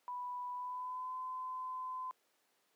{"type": "tone with pitch glide", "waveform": "sine", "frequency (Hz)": [987.8, 1022], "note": ["B5", "C6"], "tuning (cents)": [0, -41], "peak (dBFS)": -39, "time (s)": [0.08, 2.11], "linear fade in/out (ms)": 0, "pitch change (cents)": 59, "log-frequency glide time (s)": [0.53, 1.16], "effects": ["pink hiss -75 dBFS RMS until 2.75 s", "high-pass 400 Hz 12 dB/octave"]}